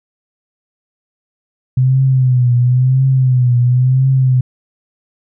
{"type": "tone with vibrato", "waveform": "sine", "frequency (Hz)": 127.4, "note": "C3", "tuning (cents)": -46, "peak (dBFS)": -8, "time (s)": [1.77, 4.41], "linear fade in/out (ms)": 5, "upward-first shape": "triangle", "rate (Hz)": 0.97, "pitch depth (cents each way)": 88, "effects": []}